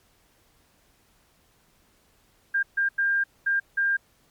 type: tone bursts at uneven times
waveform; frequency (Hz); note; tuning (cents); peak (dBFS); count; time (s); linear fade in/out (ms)
sine; 1600; G6; +35; -20; 5; 2.54-2.63 / 2.77-2.89 / 2.98-3.24 / 3.46-3.6 / 3.77-3.97; 10
effects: pink hiss -63 dBFS RMS until 4.3 s + MP3 96 kbps